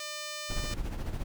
5% pulse tone, 600 Hz, D5, 37 cents sharp, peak -25 dBFS, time 0-0.74 s, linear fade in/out 2 ms
brown noise with tremolo, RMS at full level -31 dBFS, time 0.49-1.24 s, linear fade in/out 20 ms, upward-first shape sine, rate 14 Hz, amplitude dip 60%
effects none

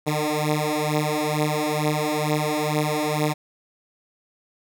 10% pulse beating tone pair, 150.3 / 152.5 Hz, D3 / D#3, +40 / -34 cents, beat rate 2.2 Hz, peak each -16 dBFS, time 0.06-3.34 s, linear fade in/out 20 ms, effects none

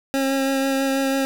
25% pulse tone with vibrato, 270.3 Hz, C#4, 44 cents flat, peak -15 dBFS, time 0.14-1.25 s, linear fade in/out 0 ms, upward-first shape sine, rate 6.1 Hz, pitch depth 13 cents each way, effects 7-bit

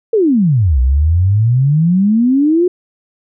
sine exponential two-way sweep, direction down then up, 472.5 to 61 to 367.9 Hz, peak -8 dBFS, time 0.13-2.68 s, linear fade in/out 5 ms, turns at 0.8 s, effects none

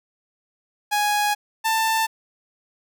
sawtooth tone pair in turn, 830.6 / 889.5 Hz, G#5 / A5, 0 / +19 cents, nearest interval minor second, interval 119 cents, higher second, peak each -15 dBFS, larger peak neither, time 0.91-1.35 / 1.64-2.07 s, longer first, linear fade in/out 20 ms, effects none

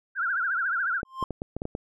sine tone with vibrato, 1480 Hz, F#6, in tune, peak -24 dBFS, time 0.15-1.02 s, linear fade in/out 50 ms, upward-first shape triangle, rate 14 Hz, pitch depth 190 cents each way
clicks, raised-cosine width 2 ms, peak -18 dBFS, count 8, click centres 1.031 / 1.227 / 1.307 / 1.419 / 1.566 / 1.619 / 1.654 / 1.751 s
triangle tone with exponential growth, 1053 Hz, C6, 11 cents sharp, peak -21 dBFS, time 1.05-1.24 s, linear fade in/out 2 ms, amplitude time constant 41 ms
effects none

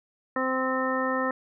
harmonic tone, 260 Hz, C4, 11 cents flat, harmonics 1 / 2 / 3 / 4 / 5 / 7, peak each -30 / -29 / -37 / -32 / -31 / -32 dBFS, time 0.36-1.31 s, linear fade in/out 2 ms, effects none

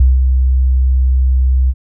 sine tone with ADSR envelope, 64.5 Hz, C2, 24 cents flat, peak -4 dBFS, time 0-1.74 s, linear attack 5 ms, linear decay 180 ms, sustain -4 dB, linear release 46 ms, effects none

